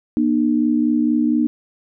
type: tone pair together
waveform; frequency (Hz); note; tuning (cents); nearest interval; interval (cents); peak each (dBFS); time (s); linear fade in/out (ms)
sine; 238.7 / 303; A#3 / D#4; +41 / -46; major third; 413; -17; 0.17-1.47; 0
effects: none